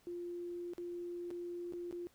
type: tone with dropouts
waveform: sine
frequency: 349.2 Hz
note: F4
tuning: in tune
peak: -40 dBFS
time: 0.07-2.07 s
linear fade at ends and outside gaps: 0 ms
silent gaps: 0.735-0.781 / 1.305-1.311 / 1.724-1.735 / 1.911-1.926 s
effects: pink hiss -69 dBFS RMS until 2.14 s